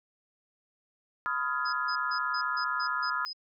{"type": "chord", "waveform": "sine", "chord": "F half-diminished seventh", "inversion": "second", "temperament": "just", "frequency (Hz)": [1005.8, 1257.2, 1396.9, 1676.3], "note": ["Cb6", "Eb6", "F6", "Ab6"], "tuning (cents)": [31, 18, 0, 16], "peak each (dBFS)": [-35, -32, -32, -37], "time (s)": [1.26, 3.25], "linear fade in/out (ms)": 0}
{"type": "tone bursts", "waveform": "sine", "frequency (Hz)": 5040, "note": "D#8", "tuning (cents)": 21, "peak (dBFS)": -35, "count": 8, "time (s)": [1.65, 3.332], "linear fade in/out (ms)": 10, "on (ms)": 79, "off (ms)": 150}
{"effects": []}